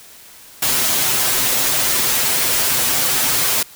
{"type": "noise with comb filter", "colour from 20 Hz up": "white", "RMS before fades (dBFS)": -17, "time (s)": [0.62, 3.63], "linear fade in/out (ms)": 5, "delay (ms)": 7.8, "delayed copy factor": 0.8, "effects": ["white hiss -42 dBFS RMS until 3.75 s"]}